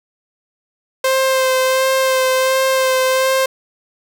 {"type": "tone with vibrato", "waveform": "sawtooth", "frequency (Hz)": 523.3, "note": "C5", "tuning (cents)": 0, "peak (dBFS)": -9, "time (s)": [1.04, 3.46], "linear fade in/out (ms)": 5, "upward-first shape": "sine", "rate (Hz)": 1.4, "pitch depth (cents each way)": 17, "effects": []}